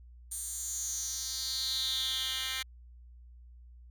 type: tone with high-pass filter sweep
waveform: 10% pulse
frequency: 262.1 Hz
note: C4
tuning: 3 cents sharp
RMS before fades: -35 dBFS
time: 0.31-2.63 s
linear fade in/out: 10 ms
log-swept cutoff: 8700 to 2500 Hz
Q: 4.7
effects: added 60 Hz sine -50 dBFS peak until 3.9 s

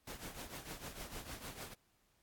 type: noise with tremolo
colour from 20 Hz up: pink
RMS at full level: -45 dBFS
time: 0.07-1.74 s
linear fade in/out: 5 ms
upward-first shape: triangle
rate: 6.6 Hz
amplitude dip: 75%
effects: pink hiss -75 dBFS RMS until 2.22 s + AAC 64 kbps

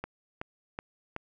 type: click train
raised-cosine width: 0.5 ms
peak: -20 dBFS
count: 4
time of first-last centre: 0.04-1.164 s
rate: 2.67 Hz
effects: none

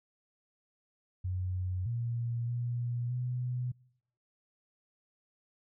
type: tone with pitch steps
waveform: sine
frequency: 91.8 / 118 / 120.4 / 124.4 Hz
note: F#2 / A#2 / B2 / B2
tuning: -13 / +22 / -44 / +13 cents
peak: -31 dBFS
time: 1.24-3.72 s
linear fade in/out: 10 ms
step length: 620 ms
effects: noise-tail reverb RT60 0.8 s tail -26 dB re dry

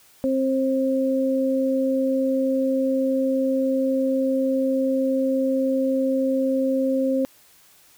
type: tone pair together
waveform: sine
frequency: 264.5 / 532 Hz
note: C4 / C5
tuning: +19 / +29 cents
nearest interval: octave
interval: 1210 cents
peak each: -21 / -22 dBFS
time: 0.24-7.25 s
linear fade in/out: 0 ms
effects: white hiss -54 dBFS RMS until 7.97 s

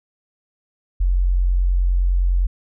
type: tone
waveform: sine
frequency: 44.89 Hz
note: F1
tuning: 48 cents sharp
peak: -14 dBFS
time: 1-2.47 s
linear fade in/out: 10 ms
effects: none

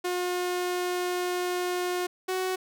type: tone pair in turn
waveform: sawtooth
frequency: 358.8 / 372.3 Hz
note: F4 / F#4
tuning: +47 / +11 cents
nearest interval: minor second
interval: 64 cents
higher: second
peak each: -23 dBFS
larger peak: neither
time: 0.04-2.07 / 2.28-2.56 s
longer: first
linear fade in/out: 10 ms
effects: none

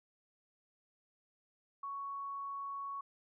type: tone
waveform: sine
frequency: 1113 Hz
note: C#6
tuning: 7 cents sharp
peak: -39 dBFS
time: 1.83-3.01 s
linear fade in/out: 5 ms
effects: none

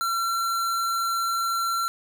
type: tone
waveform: square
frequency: 1359 Hz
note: F6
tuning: 48 cents flat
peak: -24 dBFS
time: 0.01-1.88 s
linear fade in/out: 0 ms
effects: none

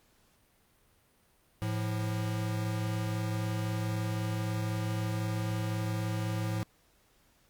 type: tone pair together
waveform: square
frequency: 108.73 / 172.6 Hz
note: A2 / F3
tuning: -20 / -20 cents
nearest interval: minor sixth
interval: 800 cents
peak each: -32 / -38 dBFS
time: 1.62-6.63 s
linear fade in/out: 0 ms
effects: pink hiss -67 dBFS RMS until 7.49 s + Opus 48 kbps

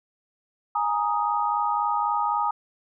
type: chord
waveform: sine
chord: Ab suspended second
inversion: none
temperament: just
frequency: 830.6 / 934.4 / 1245.9 Hz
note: Ab5 / Bb5 / Eb6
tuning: 0 / +4 / +2 cents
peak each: -26 dBFS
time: 0.75-2.51 s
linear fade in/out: 5 ms
effects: none

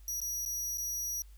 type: tone with dropouts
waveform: sawtooth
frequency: 5790 Hz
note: F#8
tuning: 38 cents flat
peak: -31 dBFS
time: 0.08-1.22 s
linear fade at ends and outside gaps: 1 ms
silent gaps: 0.203-0.216 / 0.452-0.46 / 0.774-0.781 s
effects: added 50 Hz sine -50 dBFS peak until 1.37 s + white hiss -67 dBFS RMS until 1.37 s

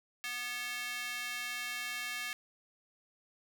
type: tone with high-pass filter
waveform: square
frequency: 244.4 Hz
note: B3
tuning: 18 cents flat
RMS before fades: -39 dBFS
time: 0.24-2.33 s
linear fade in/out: 0 ms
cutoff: 2000 Hz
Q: 2
effects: none

